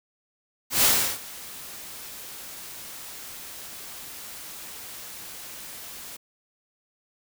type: noise with ADSR envelope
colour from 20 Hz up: white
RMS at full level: -18 dBFS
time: 0.7-6.17 s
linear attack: 130 ms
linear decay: 350 ms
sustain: -22 dB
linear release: 11 ms
effects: none